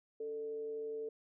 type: tone with frequency modulation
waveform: sine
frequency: 444 Hz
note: A4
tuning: 16 cents sharp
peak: -38 dBFS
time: 0.2-1.09 s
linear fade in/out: 5 ms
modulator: 158 Hz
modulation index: 0.24
effects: none